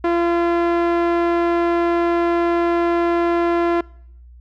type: tone with low-pass filter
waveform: sawtooth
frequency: 342.3 Hz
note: F4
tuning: 35 cents flat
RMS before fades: -18 dBFS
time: 0.04-3.81 s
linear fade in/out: 5 ms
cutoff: 1700 Hz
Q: 0.79
effects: noise-tail reverb RT60 0.7 s tail -24 dB re dry + added 60 Hz sine -40 dBFS peak until 4.4 s